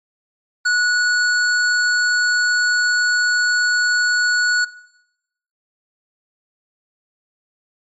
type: tone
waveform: square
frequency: 1466 Hz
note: F#6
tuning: 16 cents flat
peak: -15 dBFS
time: 0.65-4.65 s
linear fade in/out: 10 ms
effects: noise-tail reverb RT60 0.9 s tail -19 dB re dry + MP3 32 kbps